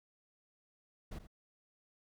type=noise with echo; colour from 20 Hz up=brown; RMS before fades=-43 dBFS; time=1.11-1.19 s; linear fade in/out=10 ms; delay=82 ms; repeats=1; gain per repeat=-12 dB; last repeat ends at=1.272 s; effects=none